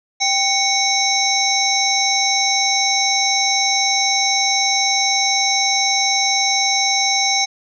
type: harmonic tone with a mistuned harmonic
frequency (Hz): 784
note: G5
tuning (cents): 0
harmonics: 1 / 3 / 5 / 7 / 8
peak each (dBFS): -21 / -21 / -21 / -21 / -21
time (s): 0.2-7.46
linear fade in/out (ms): 20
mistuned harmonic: 3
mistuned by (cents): -100
effects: none